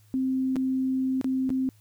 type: tone with dropouts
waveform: sine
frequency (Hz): 261.6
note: C4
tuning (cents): 0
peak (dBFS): -23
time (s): 0.14-1.69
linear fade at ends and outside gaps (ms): 0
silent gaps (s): 0.558-0.565 / 1.213-1.244 / 1.493-1.503
effects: added 105 Hz sine -55 dBFS peak until 1.8 s + white hiss -64 dBFS RMS until 1.8 s